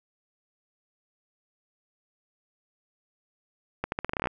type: accelerating click train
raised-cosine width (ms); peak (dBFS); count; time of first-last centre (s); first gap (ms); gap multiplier
0.5; -13; 12; 3.84-4.272; 81; 0.84
effects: none